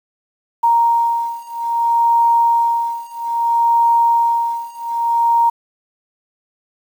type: beating tone pair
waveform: sine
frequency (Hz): 932.3 / 932.91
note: A#5 / A#5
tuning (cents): 0 / +1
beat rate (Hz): 0.61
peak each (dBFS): -16 / -15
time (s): 0.63-5.5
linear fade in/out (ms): 10
effects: 7-bit